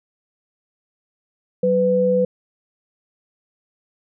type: tone pair together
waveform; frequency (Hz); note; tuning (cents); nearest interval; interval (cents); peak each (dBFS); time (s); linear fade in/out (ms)
sine; 187.29 / 500; F#3 / B4; +21 / +21; octave + perfect fourth; 1700; -21 / -15; 1.63-2.25; 5
effects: none